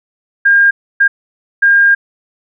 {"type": "tone bursts at uneven times", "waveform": "sine", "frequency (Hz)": 1611, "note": "G6", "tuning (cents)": 47, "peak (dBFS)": -5, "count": 3, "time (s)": [[0.45, 0.71], [1, 1.08], [1.62, 1.95]], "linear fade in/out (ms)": 10, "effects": []}